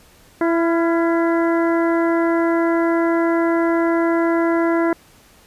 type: harmonic tone with a mistuned harmonic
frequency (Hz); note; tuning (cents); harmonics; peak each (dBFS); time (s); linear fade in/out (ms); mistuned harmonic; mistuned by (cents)
334; E4; +23; 1 / 2 / 3 / 4 / 5 / 6; -16 / -22 / -26 / -28 / -30 / -32; 0.41-4.93; 2; 4; +51
effects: pink hiss -50 dBFS RMS until 5.46 s + resampled to 32000 Hz